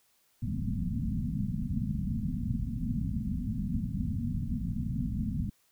white low-pass noise, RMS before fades -32 dBFS, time 0.42-5.5 s, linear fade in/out 10 ms, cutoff 250 Hz, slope 96 dB/octave, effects white hiss -69 dBFS RMS until 5.71 s

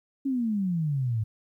sine exponential sweep, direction down, 279.5 to 105.3 Hz, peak -24 dBFS, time 0.25-1.24 s, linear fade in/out 10 ms, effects 11-bit

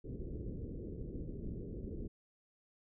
pink low-pass noise, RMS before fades -43 dBFS, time 0.04-2.08 s, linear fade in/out 10 ms, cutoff 470 Hz, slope 48 dB/octave, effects none

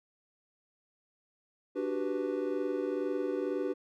triangle chord, G major seventh, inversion second, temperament equal, 293.7 / 370 / 392 / 493.9 Hz, D4 / F#4 / G4 / B4, 0 / 0 / 0 / 0 cents, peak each -34 dBFS, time 1.75-3.74 s, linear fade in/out 20 ms, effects none

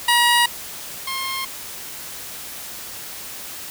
15% pulse tone pair in turn, 956 / 1066.9 Hz, A#5 / C6, +43 / +33 cents, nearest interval major second, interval 190 cents, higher second, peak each -7 / -18 dBFS, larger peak first, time 0.08-0.46 / 1.07-1.45 s, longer neither, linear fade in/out 5 ms, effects white hiss -34 dBFS RMS until 3.7 s

